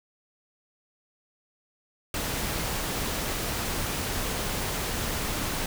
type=noise; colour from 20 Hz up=pink; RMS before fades=-30 dBFS; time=2.14-5.66 s; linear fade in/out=2 ms; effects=none